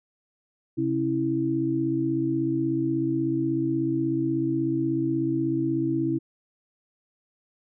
sine tone cluster, 132.7 / 271.8 / 328.2 Hz, C3 / C#4 / E4, +25 / -34 / -8 cents, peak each -30 / -29 / -24 dBFS, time 0.77-6.19 s, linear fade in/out 20 ms, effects none

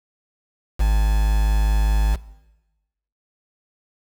triangle tone with quantisation, 52.5 Hz, G#1, 19 cents sharp, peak -12 dBFS, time 0.79-2.16 s, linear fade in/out 20 ms, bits 5, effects noise-tail reverb RT60 1.0 s tail -19 dB re dry

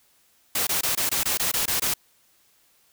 white noise bursts, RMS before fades -24 dBFS, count 10, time 0.55-1.939 s, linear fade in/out 5 ms, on 120 ms, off 21 ms, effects white hiss -62 dBFS RMS until 2.92 s

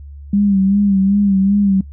sine tone with vibrato, 197.9 Hz, G3, 17 cents sharp, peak -10 dBFS, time 0.33-1.81 s, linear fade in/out 5 ms, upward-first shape sine, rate 2.6 Hz, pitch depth 58 cents each way, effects noise-tail reverb RT60 0.1 s tail -22 dB re dry + added 71 Hz sine -31 dBFS peak until 1.92 s

